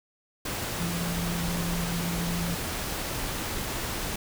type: tone in noise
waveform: sine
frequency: 171.5 Hz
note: F3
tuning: 31 cents flat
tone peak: -29 dBFS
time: 0.8-2.55 s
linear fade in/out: 5 ms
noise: pink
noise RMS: -32 dBFS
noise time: 0.45-4.16 s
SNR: 0 dB
effects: none